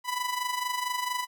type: tone with amplitude modulation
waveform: sawtooth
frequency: 993 Hz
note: B5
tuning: 9 cents sharp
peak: -22 dBFS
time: 0.04-1.27 s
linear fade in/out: 50 ms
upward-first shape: sine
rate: 24.4 Hz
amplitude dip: 65%
effects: none